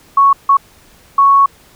sine tone bursts at uneven times, 1108.7 Hz, C#6, in tune, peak -5 dBFS, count 3, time 0.17-0.33 / 0.49-0.57 / 1.18-1.46 s, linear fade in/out 5 ms, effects pink hiss -46 dBFS RMS until 1.75 s

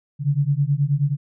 sine beating tone pair, 138.1 / 147.5 Hz, C#3 / D3, -6 / +8 cents, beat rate 9.4 Hz, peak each -20 dBFS, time 0.19-1.17 s, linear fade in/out 50 ms, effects none

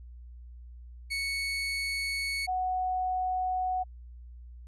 30% pulse / sine tone pair in turn, 2217 / 739.8 Hz, C#7 / F#5, 0 / 0 cents, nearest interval octave + perfect fifth, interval 1900 cents, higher first, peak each -27 dBFS, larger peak neither, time 1.1-2.47 / 2.47-3.84 s, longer neither, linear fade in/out 20 ms, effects added 60 Hz sine -44 dBFS peak until 4.67 s + resampled to 24000 Hz

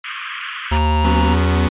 pink band-pass noise, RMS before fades -28 dBFS, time 0.04-0.78 s, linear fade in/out 5 ms, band 1100 to 3300 Hz, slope 96 dB/octave
square tone with vibrato, 932.3 Hz, A#5, in tune, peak -20 dBFS, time 0.71-1.35 s, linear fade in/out 20 ms, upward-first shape sine, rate 10 Hz, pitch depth 18 cents each way
square tone with pitch glide, 76.3 to 81.78 Hz, D#2 to E2, -33 to -13 cents, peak -15 dBFS, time 0.71-1.68 s, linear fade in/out 10 ms, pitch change +120 cents, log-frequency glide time 1.26-1.36 s
sawtooth chord, F# suspended fourth, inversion none, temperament just, 185 / 246.7 / 277.5 Hz, F#3 / B3 / C#4, 0 / -2 / +2 cents, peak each -17 / -18 / -19 dBFS, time 1.04-1.69 s, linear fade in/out 10 ms
effects resampled to 8000 Hz

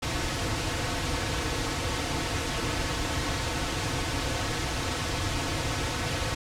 pink noise with comb filter, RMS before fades -29 dBFS, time 0.02-6.35 s, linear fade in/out 10 ms, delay 5 ms, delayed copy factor -0.7, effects low-pass 7000 Hz 12 dB/octave

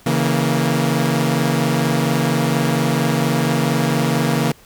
sawtooth chord, A# diminished, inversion first, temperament equal with one note detuned, 138.59 / 162.92 / 233.1 Hz, C#3 / E3 / A#3, 0 / -20 / 0 cents, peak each -16 dBFS, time 0.06-4.52 s, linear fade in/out 5 ms, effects pink hiss -48 dBFS RMS until 4.65 s

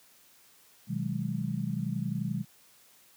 sine chord, G# minor seventh, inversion first, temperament just, 124.59 / 155.74 / 186.89 / 207.7 Hz, B2 / D#3 / F#3 / G#3, +16 / +2 / +18 / 0 cents, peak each -35 / -34 / -35 / -35 dBFS, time 0.87-2.45 s, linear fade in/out 50 ms, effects white hiss -60 dBFS RMS until 3.16 s + high-pass 80 Hz 12 dB/octave

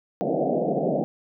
white band-pass noise, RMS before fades -24 dBFS, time 0.21-1.04 s, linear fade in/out 0 ms, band 140 to 740 Hz, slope 96 dB/octave, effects none

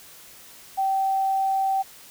sine tone, 774 Hz, G5, 22 cents flat, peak -20 dBFS, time 0.77-1.83 s, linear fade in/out 20 ms, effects white hiss -47 dBFS RMS until 2.1 s

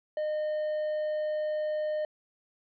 triangle tone with hard clipping, 611 Hz, D#5, 32 cents flat, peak -29 dBFS, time 0.17-2.05 s, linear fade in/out 2 ms, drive 6 dB, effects resampled to 11025 Hz

